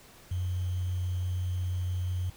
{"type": "tone with sample-and-hold", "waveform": "sine", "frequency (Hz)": 90.6, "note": "F#2", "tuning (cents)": -36, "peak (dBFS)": -28, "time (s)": [0.31, 2.3], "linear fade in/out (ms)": 5, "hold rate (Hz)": 3150, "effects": ["pink hiss -54 dBFS RMS until 2.36 s"]}